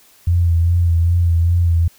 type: tone with vibrato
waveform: sine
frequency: 85.3 Hz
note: F2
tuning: 40 cents flat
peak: -11 dBFS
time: 0.27-1.88 s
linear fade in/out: 5 ms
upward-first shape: sine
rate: 2.5 Hz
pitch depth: 37 cents each way
effects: white hiss -50 dBFS RMS until 1.98 s

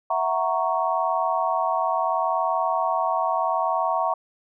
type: chord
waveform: sine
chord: F# dominant seventh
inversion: third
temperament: equal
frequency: 659.3 / 740 / 932.3 / 1108.7 Hz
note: E5 / F#5 / A#5 / C#6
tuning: 0 / 0 / 0 / 0 cents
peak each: -26 dBFS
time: 0.1-4.14 s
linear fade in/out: 5 ms
effects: none

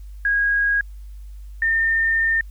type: tone pair in turn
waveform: sine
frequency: 1642 / 1812.5 Hz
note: G#6 / A#6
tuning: -20 / -49 cents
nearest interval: major second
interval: 171 cents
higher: second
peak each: -16 dBFS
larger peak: neither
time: 0.25-0.81 / 1.62-2.41 s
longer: second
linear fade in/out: 2 ms
effects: added 50 Hz sine -34 dBFS peak until 2.5 s + white hiss -61 dBFS RMS until 2.5 s

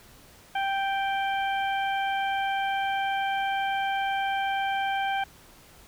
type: harmonic tone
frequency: 784 Hz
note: G5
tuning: in tune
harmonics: 1 / 2 / 3 / 4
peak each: -26 / -32 / -36 / -38 dBFS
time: 0.55-5.24 s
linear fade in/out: 5 ms
effects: pink hiss -53 dBFS RMS until 5.87 s

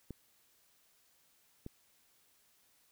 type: clicks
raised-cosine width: 3 ms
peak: -30 dBFS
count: 2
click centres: 0.107 / 1.664 s
effects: white hiss -70 dBFS RMS until 2.91 s

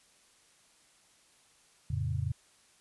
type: chord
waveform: sine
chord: F augmented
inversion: none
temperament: equal with one note detuned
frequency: 87.31 / 111.41 / 138.59 Hz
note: F2 / A2 / C#3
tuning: 0 / +22 / 0 cents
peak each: -34 dBFS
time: 1.9-2.32 s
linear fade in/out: 5 ms
effects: white hiss -64 dBFS RMS until 2.8 s + resampled to 24000 Hz

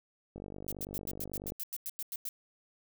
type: click train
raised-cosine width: 2 ms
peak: -30 dBFS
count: 58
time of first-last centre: 0.36-1.521 s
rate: 49.1 Hz
type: noise bursts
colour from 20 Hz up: violet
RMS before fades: -38 dBFS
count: 13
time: 0.68-2.289 s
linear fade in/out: 0 ms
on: 37 ms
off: 94 ms
effects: none

